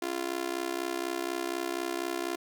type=tone with amplitude modulation; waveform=sawtooth; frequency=345.8 Hz; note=F4; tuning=17 cents flat; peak=-23 dBFS; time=0.02-2.36 s; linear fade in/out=5 ms; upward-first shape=sine; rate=64.1 Hz; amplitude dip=95%; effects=none